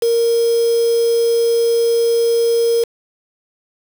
sine tone with quantisation, 465 Hz, A#4, 4 cents flat, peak -12 dBFS, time 0.02-2.84 s, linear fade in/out 5 ms, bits 4, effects none

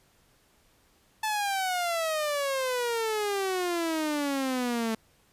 sawtooth exponential sweep, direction down, 877 to 220 Hz, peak -23 dBFS, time 1.23-4.95 s, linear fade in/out 5 ms, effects pink hiss -64 dBFS RMS until 5.32 s + resampled to 32000 Hz

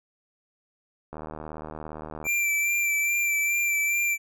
click train, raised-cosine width 1 ms, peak -23 dBFS, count 89, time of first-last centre 1.13-2.267 s, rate 77.4 Hz
square tone with vibrato, 2349 Hz, D7, in tune, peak -23 dBFS, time 2.24-4.18 s, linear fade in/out 50 ms, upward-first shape sine, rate 2.4 Hz, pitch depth 24 cents each way
effects none

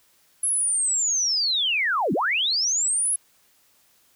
sine linear two-way sweep, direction down then up, 10930 to 155.56 to 10930 Hz, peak -20 dBFS, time 0.43-3.16 s, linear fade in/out 5 ms, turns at 2.13 s, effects white hiss -61 dBFS RMS until 4.15 s

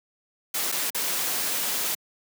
white noise with dropouts, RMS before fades -27 dBFS, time 0.54-1.95 s, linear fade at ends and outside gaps 5 ms, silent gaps 0.718-0.722 / 0.903-0.946 s, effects high-pass 200 Hz 12 dB/octave

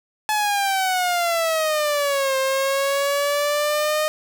sawtooth exponential two-way sweep, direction down then up, 860 to 529 to 617 Hz, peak -15 dBFS, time 0.29-4.08 s, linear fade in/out 0 ms, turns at 2.37 s, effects 7-bit

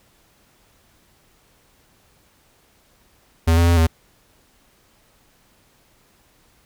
square tone with pitch steps, 82.3 / 85 / 85.5 / 81.4 Hz, E2 / F2 / F2 / E2, -2 / -46 / -36 / -21 cents, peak -13 dBFS, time 3.47-3.87 s, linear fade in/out 10 ms, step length 100 ms, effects pink hiss -58 dBFS RMS until 6.65 s

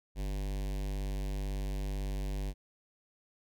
square tone with notch filter, 49 Hz, G1, in tune, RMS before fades -35 dBFS, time 0.15-2.54 s, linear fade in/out 50 ms, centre 1300 Hz, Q 1.2, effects none

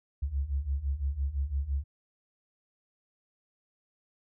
sine beating tone pair, 66 / 71.9 Hz, C2 / D2, +16 / -36 cents, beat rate 5.9 Hz, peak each -33 / -30 dBFS, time 0.22-1.84 s, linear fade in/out 10 ms, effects none

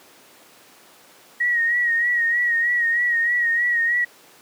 sine tone with vibrato, 1894 Hz, A#6, 27 cents sharp, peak -17 dBFS, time 1.4-4.05 s, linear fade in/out 10 ms, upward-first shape sine, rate 3.2 Hz, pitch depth 48 cents each way, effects pink hiss -49 dBFS RMS until 4.41 s + high-pass 300 Hz 12 dB/octave

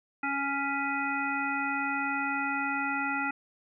harmonic tone with a mistuned harmonic, 277.9 Hz, C#4, 4 cents sharp, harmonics 1 / 3 / 5 / 7 / 9, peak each -35 / -34 / -32 / -36 / -36 dBFS, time 0.23-3.31 s, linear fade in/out 5 ms, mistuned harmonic 7, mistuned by +26 cents, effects none

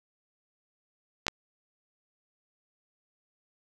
clicks, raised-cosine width 0.2 ms, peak -9 dBFS, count 2, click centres 1.267 / 1.282 s, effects none

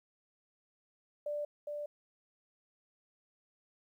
sine tone with echo, 589 Hz, D5, 5 cents sharp, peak -34 dBFS, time 1.26-1.45 s, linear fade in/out 5 ms, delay 410 ms, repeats 1, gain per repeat -3 dB, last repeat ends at 1.86 s, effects 12-bit

